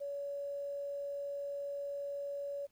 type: tone with quantisation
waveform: sine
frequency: 566 Hz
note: C#5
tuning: 36 cents sharp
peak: -37 dBFS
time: 0-2.67 s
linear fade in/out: 20 ms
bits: 11
effects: pink hiss -75 dBFS RMS until 2.71 s